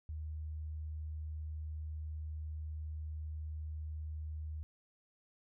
sine tone, 77.3 Hz, D#2, 11 cents flat, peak -39 dBFS, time 0.09-4.63 s, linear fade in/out 0 ms, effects none

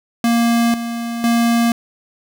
square tone with tremolo, 233.7 Hz, A#3, 5 cents sharp, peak -13 dBFS, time 0.24-1.72 s, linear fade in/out 2 ms, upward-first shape square, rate 1 Hz, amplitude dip 65%, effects none

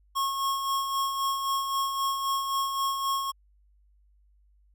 square tone with tremolo, 1090 Hz, C#6, 29 cents flat, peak -25 dBFS, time 0.15-3.32 s, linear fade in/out 20 ms, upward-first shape sine, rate 3.8 Hz, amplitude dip 45%, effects added 50 Hz sine -59 dBFS peak until 4.74 s

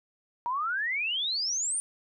sine exponential sweep, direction up, 932.3 to 9397 Hz, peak -27 dBFS, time 0.46-1.8 s, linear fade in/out 0 ms, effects none

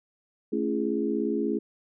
sine chord, A major seventh, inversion none, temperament equal with one note detuned, 220 / 277.2 / 337.3 / 415.3 Hz, A3 / C#4 / E4 / G#4, 0 / 0 / +40 / 0 cents, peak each -30 dBFS, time 0.52-1.59 s, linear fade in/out 10 ms, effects none

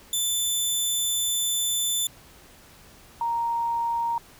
15% pulse / sine tone pair in turn, 3520 / 932.3 Hz, A7 / A#5, 0 / 0 cents, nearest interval octave + major seventh, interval 2300 cents, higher first, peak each -16 / -23 dBFS, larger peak first, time 0.13-2.07 / 3.21-4.18 s, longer first, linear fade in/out 2 ms, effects pink hiss -51 dBFS RMS until 4.39 s

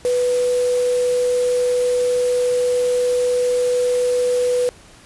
sine tone in noise, 493.9 Hz, B4, in tune, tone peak -15 dBFS, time 0.05-4.69 s, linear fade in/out 0 ms, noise white, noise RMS -32 dBFS, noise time 0.05-4.69 s, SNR +14 dB, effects pink hiss -46 dBFS RMS until 5.05 s + resampled to 24000 Hz

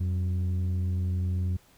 sine tone pair together, 88.75 / 187.9 Hz, F2 / F#3, +28 / +27 cents, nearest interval octave + minor second, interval 1299 cents, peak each -23 / -33 dBFS, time 0-1.57 s, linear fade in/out 10 ms, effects tanh soft clip ceiling -23 dBFS + pink hiss -60 dBFS RMS until 1.77 s

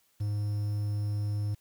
triangle tone with quantisation, 103.83 Hz, G#2, in tune, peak -26 dBFS, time 0.2-1.55 s, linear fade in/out 10 ms, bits 9, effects white hiss -69 dBFS RMS until 1.6 s

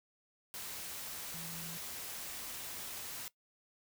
sine tone in noise, 166 Hz, E3, 12 cents sharp, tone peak -48 dBFS, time 1.34-1.77 s, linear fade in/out 0 ms, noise white, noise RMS -44 dBFS, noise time 0.54-3.28 s, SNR -7 dB, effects noise-tail reverb RT60 0.1 s tail -19 dB re dry

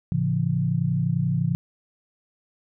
sine chord, A augmented, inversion none, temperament equal with one note detuned, 110 / 138.59 / 170.13 Hz, A2 / C#3 / E#3, 0 / 0 / -45 cents, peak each -27 / -24 / -24 dBFS, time 0.12-1.55 s, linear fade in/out 0 ms, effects none

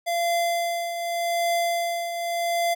square tone with tremolo, 686 Hz, F5, 31 cents flat, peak -21 dBFS, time 0.06-2.75 s, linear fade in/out 20 ms, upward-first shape triangle, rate 0.85 Hz, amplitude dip 60%, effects none

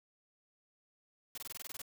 white noise bursts, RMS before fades -44 dBFS, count 10, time 1.35-1.818 s, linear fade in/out 2 ms, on 27 ms, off 22 ms, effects none

